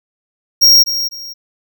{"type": "tone with echo", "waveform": "square", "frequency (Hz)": 5588, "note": "F8", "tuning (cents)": 0, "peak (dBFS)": -5, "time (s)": [0.61, 0.84], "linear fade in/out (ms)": 20, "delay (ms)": 250, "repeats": 2, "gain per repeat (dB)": -11, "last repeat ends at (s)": 1.34, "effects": []}